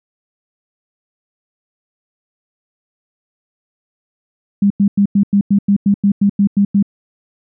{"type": "tone bursts", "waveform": "sine", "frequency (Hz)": 200.8, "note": "G3", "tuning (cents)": 42, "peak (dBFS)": -8, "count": 13, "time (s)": [4.62, 6.827], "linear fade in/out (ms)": 5, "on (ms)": 83, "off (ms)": 94, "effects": []}